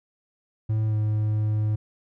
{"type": "tone with pitch glide", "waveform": "triangle", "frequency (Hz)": [109, 107], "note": ["A2", "A2"], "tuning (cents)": [-16, -48], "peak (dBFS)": -19, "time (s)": [0.69, 1.76], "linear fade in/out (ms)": 10, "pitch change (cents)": -32, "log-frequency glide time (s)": [0.87, 0.95], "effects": []}